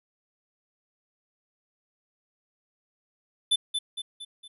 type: tone with echo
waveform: square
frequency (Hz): 3514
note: A7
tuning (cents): -3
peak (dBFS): -20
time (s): 3.51-3.56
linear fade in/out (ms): 10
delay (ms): 230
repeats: 4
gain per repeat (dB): -6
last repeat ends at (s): 4.48
effects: resampled to 32000 Hz